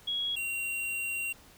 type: tone pair in turn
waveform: sine / square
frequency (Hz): 3322 / 2754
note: G#7 / F7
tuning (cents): 0 / -25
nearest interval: minor third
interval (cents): 325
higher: first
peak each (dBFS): -29 / -32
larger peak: first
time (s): 0.07-0.36 / 0.36-1.33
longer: second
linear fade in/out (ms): 10
effects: pink hiss -56 dBFS RMS until 1.57 s